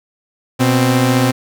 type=tone pair together; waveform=sawtooth; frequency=123.47 / 261.6 Hz; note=B2 / C4; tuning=0 / 0 cents; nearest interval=octave + minor second; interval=1300 cents; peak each=-10 dBFS; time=0.59-1.32 s; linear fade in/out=20 ms; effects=none